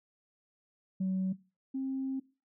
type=tone pair in turn; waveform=sine; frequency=188.3 / 266.3 Hz; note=F#3 / C4; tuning=+31 / +31 cents; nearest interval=tritone; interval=600 cents; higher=second; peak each=-27 / -31 dBFS; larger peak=first; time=1-1.33 / 1.74-2.2 s; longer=second; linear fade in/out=10 ms; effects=noise-tail reverb RT60 0.3 s tail -19 dB re dry + tanh soft clip ceiling -26 dBFS